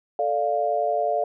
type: chord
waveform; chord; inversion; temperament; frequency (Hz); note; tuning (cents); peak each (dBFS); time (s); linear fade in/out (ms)
sine; D minor; second; equal; 440 / 587.3 / 698.5; A4 / D5 / F5; 0 / 0 / 0; -28 / -25 / -23; 0.19-1.24; 2
effects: none